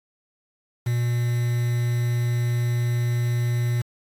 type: tone with quantisation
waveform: triangle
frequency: 120 Hz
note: B2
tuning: 49 cents flat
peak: -18 dBFS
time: 0.86-3.82 s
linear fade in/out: 10 ms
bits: 6
effects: AAC 64 kbps